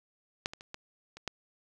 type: clicks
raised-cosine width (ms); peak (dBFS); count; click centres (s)
0.2; -13 / -25 / -30 / -23 / -29 / -16; 6; 0.459 / 0.535 / 0.609 / 0.744 / 1.17 / 1.277
effects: none